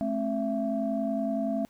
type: tone cluster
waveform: sine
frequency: 216.6 / 267.3 / 668 Hz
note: A3 / C4 / E5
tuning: -27 / +37 / +23 cents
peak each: -30 dBFS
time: 0.01-1.65 s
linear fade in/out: 0 ms
effects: tanh soft clip ceiling -17 dBFS + pink hiss -64 dBFS RMS until 1.69 s